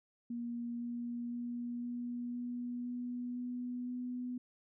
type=tone with pitch steps; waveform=sine; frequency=237.3 / 238.8 / 240.3 / 241.9 / 243.4 / 245 / 246.5 / 248.1 Hz; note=A#3 / A#3 / B3 / B3 / B3 / B3 / B3 / B3; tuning=+31 / +42 / -47 / -36 / -25 / -14 / -3 / +8 cents; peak=-37 dBFS; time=0.3-4.38 s; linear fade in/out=5 ms; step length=510 ms; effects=none